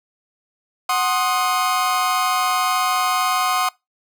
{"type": "chord", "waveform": "40% pulse", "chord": "C diminished", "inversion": "second", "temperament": "equal with one note detuned", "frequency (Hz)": [740, 1058.1, 1244.5], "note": ["Gb5", "C6", "Eb6"], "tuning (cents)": [0, 19, 0], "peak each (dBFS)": -21, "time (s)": [0.89, 3.69], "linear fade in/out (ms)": 5, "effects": ["noise-tail reverb RT60 0.2 s tail -23 dB re dry"]}